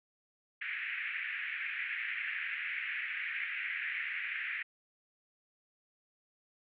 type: band-pass noise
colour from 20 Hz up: pink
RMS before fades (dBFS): -38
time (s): 0.61-4.63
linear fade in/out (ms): 10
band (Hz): 1700 to 2500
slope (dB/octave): 48
effects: none